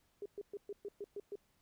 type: tone bursts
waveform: sine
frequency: 406.4 Hz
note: G#4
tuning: 38 cents flat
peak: -40 dBFS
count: 8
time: 0.22-1.356 s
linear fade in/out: 2 ms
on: 37 ms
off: 120 ms
effects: pink hiss -75 dBFS RMS until 1.61 s